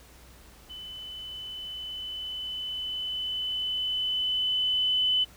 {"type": "tone with level ramp", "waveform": "sine", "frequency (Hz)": 3013, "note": "F#7", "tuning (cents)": 31, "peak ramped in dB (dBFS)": [-39, -21], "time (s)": [0.69, 5.25], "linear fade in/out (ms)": 20, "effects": ["added 60 Hz sine -54 dBFS peak until 5.36 s", "pink hiss -54 dBFS RMS until 5.36 s"]}